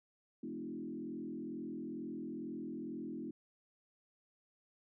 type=tone with frequency modulation; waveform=sine; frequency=275.3 Hz; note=C#4; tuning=12 cents flat; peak=-40 dBFS; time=0.43-3.31 s; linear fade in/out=5 ms; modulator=42.2 Hz; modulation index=1.7; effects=none